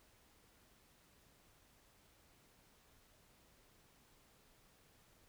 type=silence; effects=pink hiss -69 dBFS RMS until 5.28 s